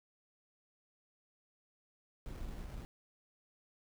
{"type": "noise with sample-and-hold", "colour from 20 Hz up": "brown", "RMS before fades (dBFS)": -44, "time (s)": [2.26, 2.85], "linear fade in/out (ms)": 0, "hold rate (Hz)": 3675, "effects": []}